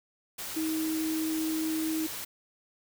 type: tone in noise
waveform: sine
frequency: 317.1 Hz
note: D#4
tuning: 33 cents sharp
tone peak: -28 dBFS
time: 0.56-2.07 s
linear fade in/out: 10 ms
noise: white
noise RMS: -38 dBFS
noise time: 0.38-2.25 s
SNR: +7 dB
effects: none